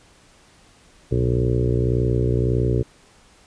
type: harmonic tone with a mistuned harmonic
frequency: 61.74 Hz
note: B1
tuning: in tune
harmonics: 1 / 2 / 3 / 4 / 5 / 6 / 7 / 8 / 9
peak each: -24 / -20 / -32 / -31 / -29 / -26 / -26 / -35 / -38 dBFS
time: 1.11-2.83 s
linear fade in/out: 10 ms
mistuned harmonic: 1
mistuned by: +130 cents
effects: pink hiss -53 dBFS RMS until 3.46 s + resampled to 22050 Hz